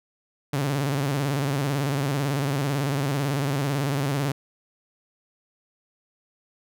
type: tone with vibrato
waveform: sawtooth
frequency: 139.7 Hz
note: C#3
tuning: 14 cents sharp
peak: -19 dBFS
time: 0.53-4.32 s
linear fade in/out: 5 ms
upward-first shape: square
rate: 18 Hz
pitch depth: 79 cents each way
effects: none